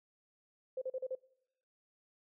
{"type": "tone bursts", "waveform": "sine", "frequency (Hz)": 518, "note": "C5", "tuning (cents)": -17, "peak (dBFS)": -35, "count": 5, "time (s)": [0.77, 1.152], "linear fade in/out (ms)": 5, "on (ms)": 46, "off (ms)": 38, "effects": ["noise-tail reverb RT60 0.8 s tail -23 dB re dry"]}